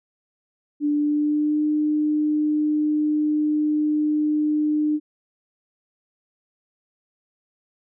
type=tone with pitch glide; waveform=sine; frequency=294 to 302.1 Hz; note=D4 to D4; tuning=+2 to +49 cents; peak=-18 dBFS; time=0.8-5 s; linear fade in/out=50 ms; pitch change=+47 cents; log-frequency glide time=0.92-1.62 s; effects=none